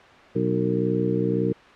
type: harmonic tone with a mistuned harmonic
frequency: 61.74 Hz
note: B1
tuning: in tune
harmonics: 2 / 3 / 4 / 5 / 6 / 7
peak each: -28 / -26 / -32 / -27 / -29 / -26 dBFS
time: 0.35-1.53 s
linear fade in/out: 10 ms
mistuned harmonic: 7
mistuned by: +92 cents
effects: white hiss -47 dBFS RMS until 1.75 s + low-pass 2000 Hz 12 dB/octave